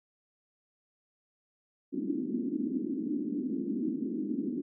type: band-pass noise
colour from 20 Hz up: pink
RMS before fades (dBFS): -33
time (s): 1.92-4.62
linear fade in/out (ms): 20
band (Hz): 220 to 330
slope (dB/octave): 48
effects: none